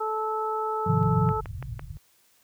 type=harmonic tone; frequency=435.7 Hz; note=A4; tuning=17 cents flat; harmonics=1 / 2 / 3; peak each=-30 / -30 / -30 dBFS; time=0-1.41 s; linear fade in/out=10 ms
type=chord; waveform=sine; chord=F minor seventh; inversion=first; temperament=equal with one note detuned; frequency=104.55 / 130.81 / 155.56 / 174.61 Hz; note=Ab2 / C3 / Eb3 / F3; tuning=+12 / 0 / 0 / 0 cents; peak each=-26 dBFS; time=0.86-1.32 s; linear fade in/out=10 ms
type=low-pass noise; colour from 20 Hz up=pink; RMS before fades=-33 dBFS; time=1.03-1.97 s; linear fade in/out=0 ms; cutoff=150 Hz; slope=96 dB/octave
type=click train; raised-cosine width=0.5 ms; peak=-23 dBFS; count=4; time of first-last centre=1.29-1.794 s; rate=5.95 Hz
effects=white hiss -63 dBFS RMS until 2.43 s + high-pass 60 Hz 12 dB/octave